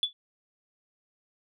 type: tone with exponential decay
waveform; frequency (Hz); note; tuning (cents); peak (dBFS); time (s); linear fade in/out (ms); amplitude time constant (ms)
sine; 3446; A7; -37; -18; 0.03-0.13; 1; 20
effects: tanh soft clip ceiling -17 dBFS